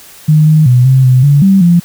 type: tone with pitch steps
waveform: sine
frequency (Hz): 153.7 / 155.3 / 124.4 / 131.9 / 127.8 / 143.1 / 193.8 / 172.7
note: D#3 / D#3 / B2 / C3 / C3 / D3 / G3 / F3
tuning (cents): -21 / -3 / +13 / +14 / -40 / -45 / -20 / -19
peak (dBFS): -3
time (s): 0.28-1.8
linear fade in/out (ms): 10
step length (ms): 190
effects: white hiss -36 dBFS RMS until 1.84 s